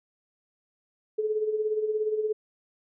sine tone with tremolo, 429.8 Hz, A4, 41 cents flat, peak -22 dBFS, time 1.18-2.33 s, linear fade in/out 10 ms, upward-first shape sine, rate 17 Hz, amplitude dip 60%, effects none

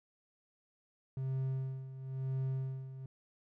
triangle tone with tremolo, 132.4 Hz, C3, 21 cents sharp, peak -30 dBFS, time 1.17-3.06 s, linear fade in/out 2 ms, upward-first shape sine, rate 0.99 Hz, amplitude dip 75%, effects none

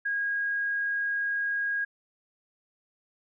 sine tone, 1637 Hz, G#6, 25 cents flat, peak -26 dBFS, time 0.05-1.85 s, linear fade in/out 10 ms, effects none

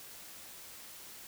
silence, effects white hiss -50 dBFS RMS until 1.27 s

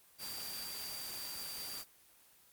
sine tone in noise, 4699 Hz, D8, in tune, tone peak -44 dBFS, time 0.18-1.85 s, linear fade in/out 50 ms, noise white, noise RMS -44 dBFS, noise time 0.18-1.85 s, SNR -3 dB, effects white hiss -64 dBFS RMS until 2.52 s + Opus 24 kbps

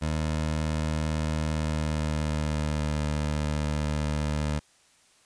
20% pulse tone with pitch glide, 77.78 to 75.17 Hz, D#2 to D2, 0 to +41 cents, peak -21 dBFS, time 0.01-4.6 s, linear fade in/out 20 ms, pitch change -59 cents, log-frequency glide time 1.47-3.07 s, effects white hiss -61 dBFS RMS until 5.25 s + resampled to 22050 Hz

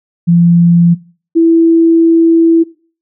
sine tone pair in turn, 171.4 / 330.5 Hz, F3 / E4, -32 / +5 cents, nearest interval major seventh, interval 1137 cents, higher second, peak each -4 dBFS, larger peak neither, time 0.27-0.95 / 1.35-2.64 s, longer second, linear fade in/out 20 ms, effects noise-tail reverb RT60 0.4 s tail -20 dB re dry

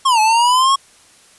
square linear two-way sweep, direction down then up, 1106 to 852 to 1106 Hz, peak -11 dBFS, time 0.05-0.76 s, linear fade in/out 10 ms, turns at 0.2 s, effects white hiss -48 dBFS RMS until 1.38 s + resampled to 24000 Hz

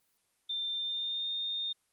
sine tone with pitch glide, 3582 to 3651 Hz, A7 to A#7, +30 to -37 cents, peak -32 dBFS, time 0.49-1.73 s, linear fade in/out 10 ms, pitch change +33 cents, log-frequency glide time 0.71-1.29 s, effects white hiss -74 dBFS RMS until 1.92 s + Opus 24 kbps

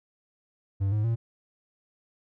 triangle tone with pitch steps, 98 / 106.25 / 115.2 Hz, G2 / G#2 / A#2, 0 / +40 / -20 cents, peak -21 dBFS, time 0.8-1.16 s, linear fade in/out 20 ms, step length 120 ms, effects none

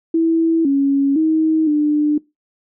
sine tone with pitch steps, 327.8 / 277.4 / 316.7 / 298.4 Hz, E4 / C#4 / D#4 / D4, -10 / +1 / +31 / +28 cents, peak -12 dBFS, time 0.14-2.18 s, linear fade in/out 5 ms, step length 510 ms, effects noise-tail reverb RT60 0.2 s tail -21 dB re dry

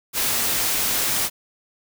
white noise, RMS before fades -22 dBFS, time 0.13-1.3 s, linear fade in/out 50 ms, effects none

